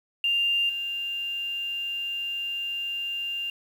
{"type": "tone with level steps", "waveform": "sine", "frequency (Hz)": 2794, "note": "F7", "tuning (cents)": 0, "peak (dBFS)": [-21, -28], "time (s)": [0.24, 3.5], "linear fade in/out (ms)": 2, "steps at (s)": 0.69, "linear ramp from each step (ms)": 5, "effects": ["8-bit"]}